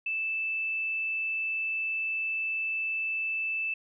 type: tone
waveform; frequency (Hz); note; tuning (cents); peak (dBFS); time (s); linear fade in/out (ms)
sine; 2637; E7; 0; -28; 0.06-3.74; 5
effects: none